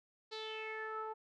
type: tone with low-pass filter sweep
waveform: sawtooth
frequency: 437.7 Hz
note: A4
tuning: 9 cents flat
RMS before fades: -43 dBFS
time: 0.31-1.14 s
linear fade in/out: 20 ms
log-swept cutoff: 4400 to 1000 Hz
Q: 5.8
effects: none